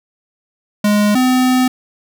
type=tone pair in turn; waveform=square; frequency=207.7 / 254.8 Hz; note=G#3 / C4; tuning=0 / -46 cents; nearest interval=major third; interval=354 cents; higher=second; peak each=-11 dBFS; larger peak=neither; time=0.84-1.15 / 1.15-1.68 s; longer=second; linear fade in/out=5 ms; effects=none